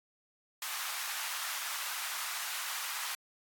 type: high-pass noise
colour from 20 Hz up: pink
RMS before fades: -38 dBFS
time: 0.62-3.15 s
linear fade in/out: 2 ms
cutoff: 990 Hz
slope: 24 dB/octave
effects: AAC 64 kbps